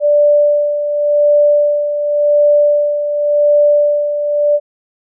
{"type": "tone with tremolo", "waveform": "sine", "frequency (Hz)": 587.3, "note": "D5", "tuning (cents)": 0, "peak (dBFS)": -6, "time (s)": [0, 4.6], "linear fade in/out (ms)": 50, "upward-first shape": "sine", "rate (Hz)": 0.9, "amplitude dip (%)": 60, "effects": []}